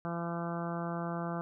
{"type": "harmonic tone", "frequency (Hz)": 170, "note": "F3", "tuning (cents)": -46, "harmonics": [1, 2, 3, 4, 5, 6, 7, 8, 9], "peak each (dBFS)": [-36, -42, -44, -41, -45, -47, -44, -47, -50], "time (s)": [0.05, 1.41], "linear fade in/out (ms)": 0, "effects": []}